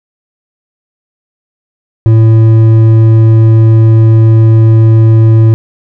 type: tone with hard clipping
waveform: triangle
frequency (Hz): 111.6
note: A2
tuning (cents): +25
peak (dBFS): -3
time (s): 2.06-5.54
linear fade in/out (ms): 0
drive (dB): 10
effects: none